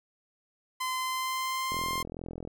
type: tone with pitch glide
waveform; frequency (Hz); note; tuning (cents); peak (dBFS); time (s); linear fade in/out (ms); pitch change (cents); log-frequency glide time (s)
sawtooth; 1029 to 1053.1; C6 to C6; -29 to +11; -26; 0.8-2.03; 10; +40; 0.93-1.89
type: click train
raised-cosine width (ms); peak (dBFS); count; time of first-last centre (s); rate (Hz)
2; -26; 33; 1.72-2.475; 42.4
effects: none